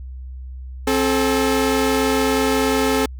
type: tone pair together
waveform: sawtooth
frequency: 265 / 433 Hz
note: C4 / A4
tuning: +22 / -28 cents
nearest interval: major sixth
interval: 850 cents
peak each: -15 dBFS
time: 0.87-3.06 s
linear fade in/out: 5 ms
effects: added 64 Hz sine -30 dBFS peak until 3.19 s